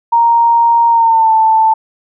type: tone with pitch glide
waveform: sine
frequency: 932.3 to 884 Hz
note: A#5 to A5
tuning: 0 to +8 cents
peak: -6 dBFS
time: 0.12-1.74 s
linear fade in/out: 10 ms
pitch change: -92 cents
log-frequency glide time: 0.89-1.32 s
effects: none